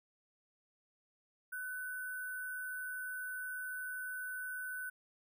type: tone with sample-and-hold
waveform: sine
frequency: 1499 Hz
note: F#6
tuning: 22 cents sharp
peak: -39 dBFS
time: 1.52-4.9 s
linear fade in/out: 10 ms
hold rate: 11025 Hz
effects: none